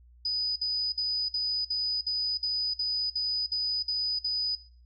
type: tone bursts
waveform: sine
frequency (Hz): 4978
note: D#8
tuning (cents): 0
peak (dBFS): -26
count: 12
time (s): 0.25-4.553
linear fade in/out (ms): 5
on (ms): 310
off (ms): 53
effects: noise-tail reverb RT60 0.5 s tail -20 dB re dry + added 60 Hz sine -53 dBFS peak until 4.85 s